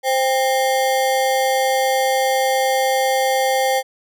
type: ring-modulated tone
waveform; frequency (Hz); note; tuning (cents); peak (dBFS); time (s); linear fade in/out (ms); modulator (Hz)
square; 659.3; E5; 0; -13; 0.03-3.83; 50; 135
effects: none